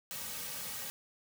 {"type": "noise with comb filter", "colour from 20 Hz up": "white", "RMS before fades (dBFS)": -41, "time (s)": [0.11, 0.9], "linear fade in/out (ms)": 0, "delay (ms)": 2.9, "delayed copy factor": -1, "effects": []}